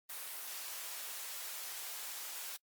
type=high-pass noise; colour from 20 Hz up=white; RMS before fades=-44 dBFS; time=0.09-2.57 s; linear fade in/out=10 ms; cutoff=610 Hz; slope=12 dB/octave; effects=noise-tail reverb RT60 0.1 s tail -26 dB re dry + Opus 32 kbps